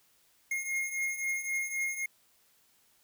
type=beating tone pair; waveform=square; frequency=2142 / 2145.8 Hz; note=C7 / C7; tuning=+40 / +43 cents; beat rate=3.8 Hz; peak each=-38 / -33 dBFS; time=0.51-2.06 s; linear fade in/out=5 ms; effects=white hiss -67 dBFS RMS until 3.03 s